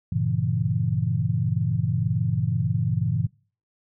sine chord, G diminished seventh, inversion none, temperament equal, 98 / 116.54 / 138.59 / 164.81 Hz, G2 / Bb2 / Db3 / Fb3, 0 / 0 / 0 / 0 cents, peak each -28 / -25 / -27 / -27 dBFS, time 0.12-3.27 s, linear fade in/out 5 ms, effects noise-tail reverb RT60 0.4 s tail -23 dB re dry

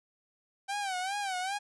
sawtooth tone with vibrato, 773 Hz, G5, 24 cents flat, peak -28 dBFS, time 0.68-1.59 s, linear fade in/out 20 ms, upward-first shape sine, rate 2.5 Hz, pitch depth 110 cents each way, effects resampled to 24000 Hz

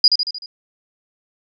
sine tone with echo, 4900 Hz, D#8, 27 cents flat, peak -6 dBFS, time 0.04-0.08 s, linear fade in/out 2 ms, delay 76 ms, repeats 5, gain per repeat -5 dB, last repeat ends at 0.46 s, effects none

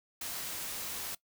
white noise, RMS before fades -39 dBFS, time 0.21-1.15 s, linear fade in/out 5 ms, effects noise-tail reverb RT60 0.1 s tail -20 dB re dry

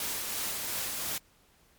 white noise with tremolo, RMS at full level -33 dBFS, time 0-1.18 s, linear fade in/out 2 ms, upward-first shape sine, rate 2.9 Hz, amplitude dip 25%, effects pink hiss -64 dBFS RMS until 1.78 s + MP3 96 kbps

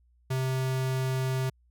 square tone, 130.81 Hz, C3, in tune, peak -27 dBFS, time 0.3-1.5 s, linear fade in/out 10 ms, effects added 60 Hz sine -61 dBFS peak until 1.7 s

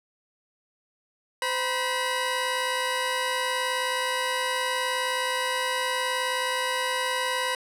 15% pulse tone pair together, 514 / 968.8 Hz, C5 / B5, -31 / -34 cents, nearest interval major seventh, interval 1097 cents, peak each -22 / -21 dBFS, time 1.42-7.55 s, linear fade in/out 2 ms, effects low-pass 12000 Hz 12 dB/octave

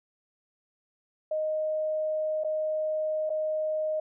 sine tone with dropouts, 621 Hz, D#5, 3 cents flat, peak -26 dBFS, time 1.31-4 s, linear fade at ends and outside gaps 5 ms, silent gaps 2.437-2.445 / 3.295-3.301 s, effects none

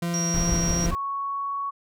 40% pulse tone with vibrato, 170.7 Hz, F3, 39 cents flat, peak -24 dBFS, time 0.02-0.91 s, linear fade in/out 5 ms, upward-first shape sine, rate 2.9 Hz, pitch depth 9 cents each way
sine tone, 5670 Hz, F8, 25 cents sharp, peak -26 dBFS, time 0.14-0.86 s, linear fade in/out 0 ms
brown noise with tremolo, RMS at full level -26 dBFS, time 0.34-0.95 s, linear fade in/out 0 ms, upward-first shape sine, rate 6.2 Hz, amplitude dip 25%
sine tone with pitch glide, 1108.7 to 1116.4 Hz, C#6 to C#6, 0 to +12 cents, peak -26 dBFS, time 0.91-1.71 s, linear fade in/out 20 ms, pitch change +12 cents, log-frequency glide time 1.07-1.53 s
effects none

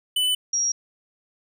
square / sine tone pair in turn, 2998 / 5659 Hz, F#7 / F8, +22 / +22 cents, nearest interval major seventh, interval 1100 cents, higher second, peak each -20 dBFS, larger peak neither, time 0.16-0.35 / 0.53-0.72 s, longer neither, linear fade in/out 5 ms, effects none

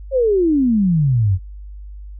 sine exponential sweep, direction down, 554.4 to 87.31 Hz, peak -12 dBFS, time 0.11-1.39 s, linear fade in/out 50 ms, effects added 50 Hz sine -31 dBFS peak until 2.19 s

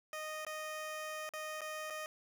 15% pulse tone with dropouts, 619 Hz, D#5, 9 cents flat, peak -34 dBFS, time 0.13-2.06 s, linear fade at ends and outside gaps 1 ms, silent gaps 0.45-0.466 / 1.291-1.336 / 1.608-1.616 / 1.901-1.905 s, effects none

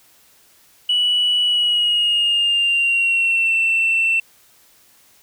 sine tone with pitch glide, 2946 to 2686 Hz, F#7 to E7, -8 to +32 cents, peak -13 dBFS, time 0.89-4.2 s, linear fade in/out 5 ms, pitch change -160 cents, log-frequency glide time 1.43-3.54 s, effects tanh soft clip ceiling -11 dBFS + white hiss -53 dBFS RMS until 5.22 s

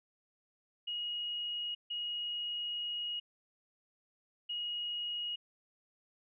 sine tone bursts at uneven times, 2888 Hz, F#7, 43 cents flat, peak -35 dBFS, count 3, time 0.87-1.75 / 1.9-3.2 / 4.49-5.36 s, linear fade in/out 10 ms, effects none

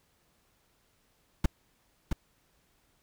brown noise with echo, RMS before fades -22 dBFS, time 1.44-1.46 s, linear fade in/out 5 ms, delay 670 ms, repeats 1, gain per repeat -5 dB, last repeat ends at 2.13 s, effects pink hiss -70 dBFS RMS until 3.02 s

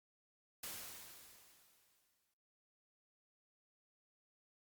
white noise with exponential decay, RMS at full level -45 dBFS, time 0.63-2.34 s, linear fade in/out 5 ms, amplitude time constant 370 ms, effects noise-tail reverb RT60 0.7 s tail -18 dB re dry + Opus 48 kbps

